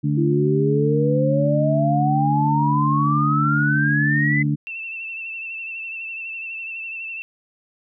harmonic tone, 73 Hz, D2, 10 cents flat, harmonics 2 / 3 / 4, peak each -19 / -25 / -24 dBFS, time 0.03-4.56 s, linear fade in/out 20 ms
sine exponential sweep, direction up, 329.6 to 2044 Hz, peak -19 dBFS, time 0.17-4.43 s, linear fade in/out 10 ms
sine tone with vibrato, 2673 Hz, E7, 23 cents sharp, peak -28 dBFS, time 4.67-7.22 s, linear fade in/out 0 ms, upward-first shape sine, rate 12 Hz, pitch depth 37 cents each way
effects none

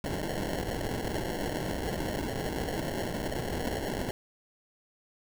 white noise with sample-and-hold, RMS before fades -33 dBFS, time 0.04-4.11 s, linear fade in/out 2 ms, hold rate 1225 Hz, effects none

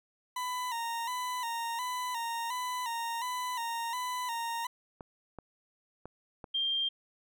40% pulse tone with vibrato, 962 Hz, B5, 46 cents flat, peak -32 dBFS, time 0.36-4.67 s, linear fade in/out 5 ms, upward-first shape square, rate 1.4 Hz, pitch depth 65 cents each way
clicks, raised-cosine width 1 ms, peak -29 dBFS, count 4, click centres 5.008 / 5.387 / 6.056 / 6.442 s
sine tone, 3185 Hz, G7, 27 cents sharp, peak -28 dBFS, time 6.54-6.89 s, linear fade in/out 10 ms
effects none

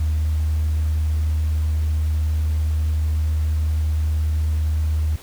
sine tone, 77.5 Hz, D#2, 6 cents flat, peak -16 dBFS, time 0-5.16 s, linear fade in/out 5 ms, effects tanh soft clip ceiling -14 dBFS + pink hiss -43 dBFS RMS until 5.22 s

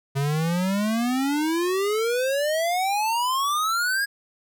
square exponential sweep, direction up, 135.5 to 1665 Hz, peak -22 dBFS, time 0.15-4.06 s, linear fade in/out 20 ms, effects none

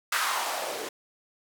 blue noise with band-pass filter sweep, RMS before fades -30 dBFS, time 0.12-0.89 s, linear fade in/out 5 ms, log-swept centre 1400 to 400 Hz, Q 2.4, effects none

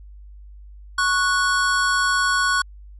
square tone pair together, 1108.7 / 1472.7 Hz, C#6 / F#6, 0 / -9 cents, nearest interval perfect fourth, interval 491 cents, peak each -22 / -20 dBFS, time 0.98-2.62 s, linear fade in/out 5 ms, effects added 50 Hz sine -39 dBFS peak until 2.99 s + resampled to 24000 Hz

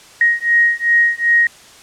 sine beating tone pair, 1877 / 1879.6 Hz, A#6 / A#6, +11 / +14 cents, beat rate 2.6 Hz, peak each -14 dBFS, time 0.21-1.47 s, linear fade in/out 2 ms, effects white hiss -42 dBFS RMS until 1.82 s + low-pass 8000 Hz 12 dB/octave

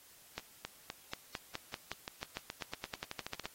accelerating click train, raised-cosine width 0.2 ms, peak -21 dBFS, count 23, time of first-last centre 0.38-3.456 s, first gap 270 ms, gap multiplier 0.93, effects white hiss -60 dBFS RMS until 3.54 s + AAC 48 kbps

